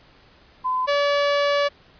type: tone pair in turn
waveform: sine / sawtooth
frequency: 1018 / 573.2 Hz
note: C6 / D5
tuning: -48 / -42 cents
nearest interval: minor seventh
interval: 994 cents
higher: first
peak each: -20 / -14 dBFS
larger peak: second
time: 0.64-0.87 / 0.87-1.69 s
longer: second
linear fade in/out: 20 ms
effects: pink hiss -53 dBFS RMS until 1.99 s + resampled to 11025 Hz